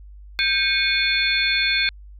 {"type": "tone cluster", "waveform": "sine", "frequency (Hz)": [1578, 2198, 2453, 3514, 4305], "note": ["G6", "C#7", "D#7", "A7", "C8"], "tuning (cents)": [11, -15, -25, -3, 49], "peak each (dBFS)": -24, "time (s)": [0.39, 1.89], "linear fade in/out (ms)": 0, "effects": ["added 50 Hz sine -39 dBFS peak until 2.19 s"]}